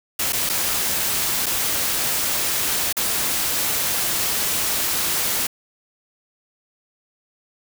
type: noise with dropouts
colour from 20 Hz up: white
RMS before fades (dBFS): -22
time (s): 0.19-5.47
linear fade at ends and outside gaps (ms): 5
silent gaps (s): 0.324-0.33 / 0.492-0.496 / 1.46-1.464 / 2.927-2.967
effects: none